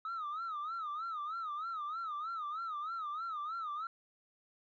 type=tone with vibrato; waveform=sine; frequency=1266 Hz; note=D#6; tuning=30 cents sharp; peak=-35 dBFS; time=0.05-3.87 s; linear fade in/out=2 ms; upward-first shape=sine; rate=3.2 Hz; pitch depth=140 cents each way; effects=tanh soft clip ceiling -35 dBFS